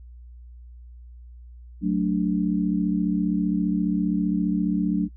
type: chord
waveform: sine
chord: D major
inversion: first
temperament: equal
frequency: 185 / 220 / 293.7 Hz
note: F#3 / A3 / D4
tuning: 0 / 0 / 0 cents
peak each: -23 / -26 / -25 dBFS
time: 1.81-5.09 s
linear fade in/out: 50 ms
effects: noise-tail reverb RT60 0.1 s tail -24 dB re dry + added 60 Hz sine -41 dBFS peak until 5.16 s